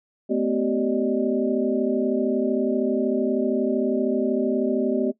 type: tone cluster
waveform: sine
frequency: 221.3 / 254.1 / 385.6 / 578 / 614 Hz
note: A3 / B3 / G4 / D5 / D#5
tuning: +10 / +49 / -28 / -28 / -23 cents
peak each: -27 / -24 / -24 / -31 / -29 dBFS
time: 0.29-5.12 s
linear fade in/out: 20 ms
effects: noise-tail reverb RT60 0.1 s tail -17 dB re dry